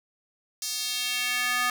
square tone with high-pass filter sweep, 246.9 Hz, B3, in tune, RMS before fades -28 dBFS, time 0.62-1.7 s, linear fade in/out 2 ms, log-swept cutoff 5500 to 1300 Hz, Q 1.7, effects none

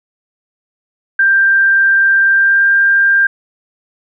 sine tone with pitch glide, 1581 to 1592.9 Hz, G6 to G6, +14 to +27 cents, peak -7 dBFS, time 1.19-3.27 s, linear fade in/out 5 ms, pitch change +13 cents, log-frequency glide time 2.31-2.66 s, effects none

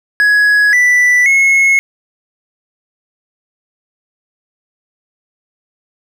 triangle tone with pitch steps, 1675 / 1975 / 2176 Hz, G#6 / B6 / C#7, +14 / 0 / -33 cents, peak -5 dBFS, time 0.2-1.79 s, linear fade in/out 0 ms, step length 530 ms, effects none

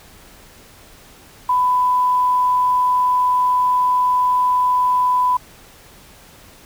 sine tone with quantisation, 998 Hz, B5, 18 cents sharp, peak -13 dBFS, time 1.49-5.37 s, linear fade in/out 5 ms, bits 7, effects pink hiss -45 dBFS RMS until 6.65 s

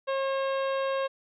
harmonic tone, 540 Hz, C#5, 45 cents flat, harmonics 1 / 2 / 3 / 4 / 5 / 6 / 7 / 8, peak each -27 / -33 / -39 / -47 / -42 / -47 / -48 / -55 dBFS, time 0.07-1.08 s, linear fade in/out 20 ms, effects none

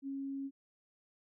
sine tone, 273.9 Hz, C#4, 21 cents flat, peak -37 dBFS, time 0.02-0.51 s, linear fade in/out 50 ms, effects none

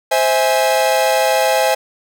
45% pulse chord, C augmented, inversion none, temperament equal with one note detuned, 523.3 / 650.6 / 830.6 Hz, C5 / E5 / G#5, 0 / -23 / 0 cents, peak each -17 dBFS, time 0.11-1.75 s, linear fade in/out 10 ms, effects none

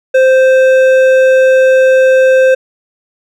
sine tone with hard clipping, 522 Hz, C5, 4 cents flat, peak -6 dBFS, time 0.14-2.55 s, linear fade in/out 10 ms, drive 9 dB, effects none

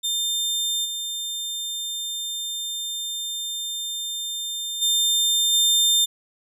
sawtooth tone with level steps, 3600 Hz, A7, 39 cents sharp, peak -19 / -24 / -15 / -13 dBFS, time 0.03-6.06 s, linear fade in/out 20 ms, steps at 0.84 / 4.81 / 5.52 s, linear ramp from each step 20 ms, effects resampled to 32000 Hz

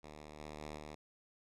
5% pulse tone with level steps, 75.6 Hz, D#2, 49 cents flat, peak -39 / -35 / -33 / -36 dBFS, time 0.03-0.95 s, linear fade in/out 5 ms, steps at 0.39 / 0.61 / 0.77 s, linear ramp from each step 5 ms, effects low-pass 8000 Hz 12 dB/octave

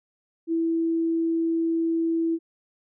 sine tone, 329.6 Hz, E4, in tune, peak -21 dBFS, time 0.47-2.39 s, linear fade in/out 50 ms, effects none

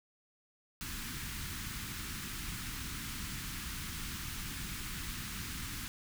pink band-stop noise, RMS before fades -41 dBFS, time 0.81-5.88 s, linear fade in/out 0 ms, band 280 to 1200 Hz, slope 24 dB/octave, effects none

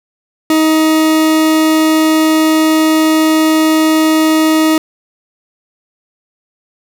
40% pulse tone, 315.2 Hz, D#4, 23 cents sharp, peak -7 dBFS, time 0.5-4.78 s, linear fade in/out 2 ms, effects none

